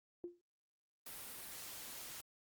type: tone with exponential decay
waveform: sine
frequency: 349.2 Hz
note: F4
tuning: in tune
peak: -39 dBFS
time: 0.24-0.41 s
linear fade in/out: 1 ms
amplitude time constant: 35 ms
type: noise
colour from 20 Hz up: white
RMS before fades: -49 dBFS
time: 1.06-2.21 s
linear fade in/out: 5 ms
effects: Opus 32 kbps